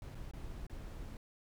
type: noise with dropouts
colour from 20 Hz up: brown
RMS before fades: -45 dBFS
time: 0.02-1.17 s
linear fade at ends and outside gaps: 1 ms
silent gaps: 0.147-0.152 / 0.312-0.335 / 0.667-0.697 s
effects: none